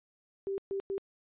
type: tone bursts at uneven times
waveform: sine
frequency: 392 Hz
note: G4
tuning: in tune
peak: -31 dBFS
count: 3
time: 0.47-0.58 / 0.71-0.8 / 0.9-0.98 s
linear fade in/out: 0 ms
effects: resampled to 8000 Hz